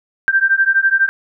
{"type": "beating tone pair", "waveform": "sine", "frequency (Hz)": [1568, 1580], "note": ["G6", "G6"], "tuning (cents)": [0, 13], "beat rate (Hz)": 12, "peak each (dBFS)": -14, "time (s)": [0.28, 1.09], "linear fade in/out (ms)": 0, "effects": []}